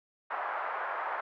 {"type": "band-pass noise", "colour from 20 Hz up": "pink", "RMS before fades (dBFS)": -35, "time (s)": [0.3, 1.21], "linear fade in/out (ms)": 10, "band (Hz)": [700, 1600], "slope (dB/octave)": 24, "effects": []}